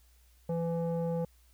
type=tone with low-pass filter; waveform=square; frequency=167.6 Hz; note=E3; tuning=29 cents sharp; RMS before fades=-32 dBFS; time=0.49-1.25 s; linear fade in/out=5 ms; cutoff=630 Hz; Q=6.8; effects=added 60 Hz sine -60 dBFS peak until 1.53 s + white hiss -68 dBFS RMS until 1.53 s